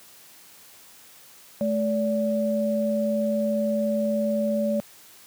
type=tone pair together; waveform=sine; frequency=215.8 / 576 Hz; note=A3 / D5; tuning=-33 / -34 cents; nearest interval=octave + perfect fourth; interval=1699 cents; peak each=-24 dBFS; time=1.61-4.8 s; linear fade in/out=0 ms; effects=white hiss -50 dBFS RMS until 5.26 s + high-pass 100 Hz 12 dB/octave

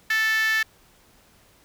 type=tone with high-pass filter; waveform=5% pulse; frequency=440 Hz; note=A4; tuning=in tune; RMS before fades=-22 dBFS; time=0.1-0.63 s; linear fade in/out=5 ms; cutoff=1700 Hz; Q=8.5; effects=pink hiss -57 dBFS RMS until 1.64 s

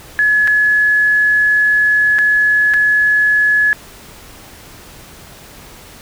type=tone with dropouts; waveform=sine; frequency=1700 Hz; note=G#6; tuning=40 cents sharp; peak=-9 dBFS; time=0.19-3.73 s; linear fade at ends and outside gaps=0 ms; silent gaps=0.474-0.478 / 2.185-2.189 / 2.737-2.741 s; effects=pink hiss -38 dBFS RMS until 6.01 s

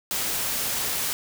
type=noise; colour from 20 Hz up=white; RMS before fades=-27 dBFS; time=0.11-1.13 s; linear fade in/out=0 ms; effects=none

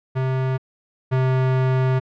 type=tone pair in turn; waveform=square; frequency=130.81 / 130.06 Hz; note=C3 / C3; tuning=0 / -10 cents; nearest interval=unison; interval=10 cents; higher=first; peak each=-20 / -17 dBFS; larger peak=second; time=0.15-0.58 / 1.11-2 s; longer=second; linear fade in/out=20 ms; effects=low-pass 2000 Hz 12 dB/octave

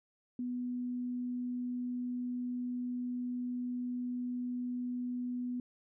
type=tone; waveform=sine; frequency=246.9 Hz; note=B3; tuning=in tune; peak=-34 dBFS; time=0.39-5.6 s; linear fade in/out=2 ms; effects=none

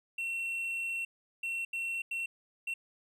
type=tone bursts at uneven times; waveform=triangle; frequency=2716 Hz; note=F7; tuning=49 cents flat; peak=-31 dBFS; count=5; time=0.18-1.05 / 1.43-1.65 / 1.73-2.02 / 2.11-2.26 / 2.67-2.74 s; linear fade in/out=5 ms; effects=none

